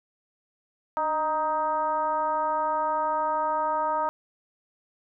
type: tone with frequency modulation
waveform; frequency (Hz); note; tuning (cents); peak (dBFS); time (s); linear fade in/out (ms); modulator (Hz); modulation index
sine; 935; A#5; +5; -23; 0.97-4.09; 0; 319; 0.99
effects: none